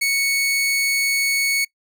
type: tone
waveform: sawtooth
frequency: 2217 Hz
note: C#7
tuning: in tune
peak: -14 dBFS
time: 0.01-1.65 s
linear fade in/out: 10 ms
effects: noise-tail reverb RT60 0.1 s tail -23 dB re dry